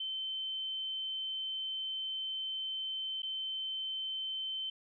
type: tone with dropouts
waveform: sine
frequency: 3084 Hz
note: G7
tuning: 29 cents flat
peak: -35 dBFS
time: 0-4.7 s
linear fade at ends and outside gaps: 5 ms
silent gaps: 3.221-3.23 s
effects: none